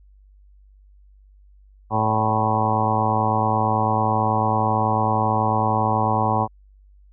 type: harmonic tone with a mistuned harmonic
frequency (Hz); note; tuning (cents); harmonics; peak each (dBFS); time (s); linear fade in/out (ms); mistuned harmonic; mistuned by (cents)
109.1; A2; -14; 1 / 2 / 3 / 4 / 5 / 6 / 7 / 8 / 9 / 10; -24 / -27 / -32 / -31 / -29 / -33 / -23 / -27 / -24 / -28; 1.9-6.48; 50; 5; +35
effects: added 49 Hz sine -48 dBFS peak until 7.12 s